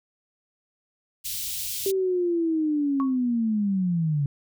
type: band-stop noise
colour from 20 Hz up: white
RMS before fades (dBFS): -31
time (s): 1.24-1.92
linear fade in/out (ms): 20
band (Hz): 130 to 2900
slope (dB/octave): 24
type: linear sweep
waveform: sine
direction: down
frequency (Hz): 392 to 138.59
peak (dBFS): -21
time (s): 1.86-4.26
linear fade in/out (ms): 2
type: tone with exponential decay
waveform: sine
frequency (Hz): 1108.7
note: C#6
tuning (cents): 0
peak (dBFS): -25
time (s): 3-3.17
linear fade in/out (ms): 0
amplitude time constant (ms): 35
effects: none